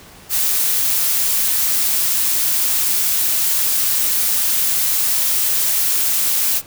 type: noise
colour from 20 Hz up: blue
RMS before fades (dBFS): -17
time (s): 0.29-6.62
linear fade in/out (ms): 50
effects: pink hiss -42 dBFS RMS until 6.66 s